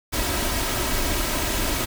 pink noise with comb filter, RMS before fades -24 dBFS, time 0.12-1.86 s, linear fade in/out 20 ms, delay 3.1 ms, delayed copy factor +0.5, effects none

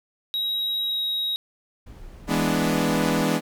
triangle tone with pitch glide, 3827 to 3805 Hz, A#7 to A#7, +45 to +35 cents, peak -22 dBFS, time 0.34-1.36 s, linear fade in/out 0 ms, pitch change -10 cents, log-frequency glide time 0.84-1.02 s
brown noise, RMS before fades -41 dBFS, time 1.86-3.22 s, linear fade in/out 10 ms
sawtooth chord, E dominant seventh, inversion none, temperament equal, 164.81 / 207.7 / 246.9 / 293.7 Hz, E3 / G#3 / B3 / D4, 0 / 0 / 0 / 0 cents, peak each -22 dBFS, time 2.27-3.41 s, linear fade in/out 50 ms
effects none

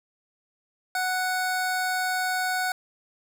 square tone pair together, 740 / 1480 Hz, F#5 / F#6, 0 / 0 cents, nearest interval octave, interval 1200 cents, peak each -28 dBFS, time 0.95-2.72 s, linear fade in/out 2 ms, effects none

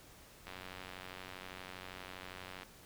click train, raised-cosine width 0.3 ms, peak -30 dBFS, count 201, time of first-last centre 0.47-2.632 s, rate 92.5 Hz, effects pink hiss -58 dBFS RMS until 2.85 s

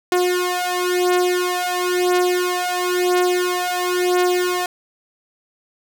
sawtooth beating tone pair, 359 / 359.98 Hz, F4 / F#4, +48 / -48 cents, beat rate 0.98 Hz, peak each -16 dBFS, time 0.12-4.66 s, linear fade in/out 2 ms, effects 8-bit

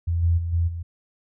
sine tone with level steps, 84.7 Hz, E2, 48 cents sharp, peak -20 / -16 / -24 / -18 / -28 dBFS, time 0.07-0.83 s, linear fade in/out 10 ms, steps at 0.22 / 0.37 / 0.52 / 0.67 s, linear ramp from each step 20 ms, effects none

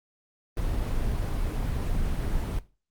brown noise, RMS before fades -27 dBFS, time 0.57-2.59 s, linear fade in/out 2 ms, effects noise-tail reverb RT60 0.3 s tail -17 dB re dry + Opus 24 kbps

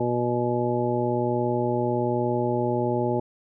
harmonic tone, 121.2 Hz, B2, 32 cents flat, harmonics 1 / 2 / 3 / 4 / 5 / 7, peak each -29 / -29 / -26 / -31 / -30 / -30 dBFS, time 0-3.2 s, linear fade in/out 5 ms, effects none

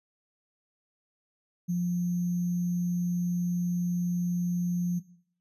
sine tone with sample-and-hold, 176.1 Hz, F3, 15 cents sharp, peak -25 dBFS, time 1.68-5 s, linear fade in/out 20 ms, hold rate 6300 Hz, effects noise-tail reverb RT60 0.6 s tail -18 dB re dry + resampled to 32000 Hz

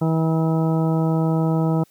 harmonic tone, 161.2 Hz, E3, 38 cents flat, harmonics 1 / 2 / 3 / 4 / 5 / 6 / 8, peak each -18 / -24 / -28 / -30 / -32 / -34 / -36 dBFS, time 0.01-1.84 s, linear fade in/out 10 ms, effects white hiss -58 dBFS RMS until 1.9 s

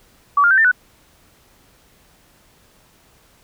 sine tone with pitch steps, 1143 / 1405 / 1550 / 1794 / 1486 Hz, D6 / F6 / G6 / A6 / F#6, -47 / +10 / -20 / +33 / +7 cents, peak -10 dBFS, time 0.37-0.715 s, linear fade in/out 5 ms, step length 69 ms, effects pink hiss -54 dBFS RMS until 3.43 s

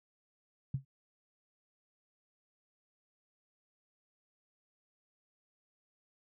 sine tone with exponential decay, 134.8 Hz, C#3, 48 cents flat, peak -27 dBFS, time 0.74-0.85 s, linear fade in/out 5 ms, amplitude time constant 22 ms, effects none

